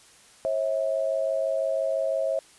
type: tone pair together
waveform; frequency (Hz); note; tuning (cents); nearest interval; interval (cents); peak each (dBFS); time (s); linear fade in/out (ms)
sine; 541 / 646.9; C#5 / E5; -42 / -33; minor third; 309; -26; 0.45-2.39; 0
effects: white hiss -54 dBFS RMS until 2.58 s + resampled to 24000 Hz